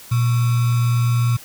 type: tone with sample-and-hold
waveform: sine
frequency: 119.1 Hz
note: A#2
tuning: 38 cents sharp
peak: -14 dBFS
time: 0.11-1.37 s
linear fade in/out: 10 ms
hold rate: 1225 Hz
effects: white hiss -41 dBFS RMS until 1.44 s